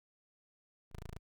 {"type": "tone", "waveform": "10% pulse", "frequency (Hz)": 27.56, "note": "A0", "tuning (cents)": 4, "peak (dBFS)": -37, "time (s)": [0.91, 1.19], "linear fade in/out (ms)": 20, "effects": []}